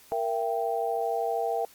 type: chord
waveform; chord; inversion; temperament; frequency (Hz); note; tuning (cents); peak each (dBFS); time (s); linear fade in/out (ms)
sine; E diminished; second; equal with one note detuned; 466.2 / 671.2 / 784; Bb4 / E5 / G5; 0 / +31 / 0; -30; 0.12-1.65; 0
effects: white hiss -55 dBFS RMS until 1.74 s + Opus 48 kbps